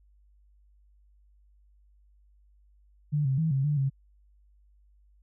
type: tone with pitch steps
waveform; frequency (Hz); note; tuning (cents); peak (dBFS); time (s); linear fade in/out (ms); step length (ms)
sine; 148.1 / 133.4 / 160.5 / 135.1 / 147.8 / 135.9; D3 / C3 / E3 / C#3 / D3 / C#3; +15 / +34 / -46 / -44 / +11 / -34; -23; 3.12-3.9; 20; 130
effects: added 50 Hz sine -58 dBFS peak until 5.22 s